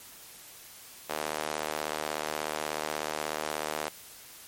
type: tone with high-pass filter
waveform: sawtooth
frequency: 76.5 Hz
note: D#2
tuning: 29 cents flat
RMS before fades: -34 dBFS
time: 1.09-3.89 s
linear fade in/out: 10 ms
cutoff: 570 Hz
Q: 1.1
effects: white hiss -49 dBFS RMS until 4.47 s + MP3 64 kbps